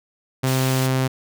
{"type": "tone", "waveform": "sawtooth", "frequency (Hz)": 130.81, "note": "C3", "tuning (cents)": 0, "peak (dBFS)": -14, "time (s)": [0.43, 1.08], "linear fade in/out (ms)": 10}
{"type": "high-pass noise", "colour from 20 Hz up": "pink", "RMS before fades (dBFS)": -31, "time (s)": [0.46, 0.88], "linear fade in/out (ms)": 20, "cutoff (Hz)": 2500, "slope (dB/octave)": 24}
{"effects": []}